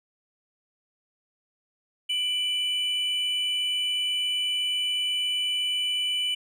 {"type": "tone pair together", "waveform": "triangle", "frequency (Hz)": [2349, 2983], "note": ["D7", "F#7"], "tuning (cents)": [0, 13], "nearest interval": "major third", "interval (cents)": 413, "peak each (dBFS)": [-34, -23], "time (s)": [2.09, 6.35], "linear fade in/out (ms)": 10, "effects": []}